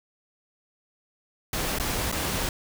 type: noise with dropouts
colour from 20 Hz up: pink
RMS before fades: -28 dBFS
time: 1.53-2.49 s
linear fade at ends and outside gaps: 2 ms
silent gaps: 1.786-1.798 / 2.117-2.124 s
effects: none